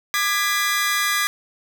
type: chord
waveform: sawtooth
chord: G# diminished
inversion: second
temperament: just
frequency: 1196.1 / 1661.2 / 1993.5 Hz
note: D6 / G#6 / B6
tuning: +31 / 0 / +16 cents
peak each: -20 dBFS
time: 0.14-1.27 s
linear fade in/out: 0 ms
effects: none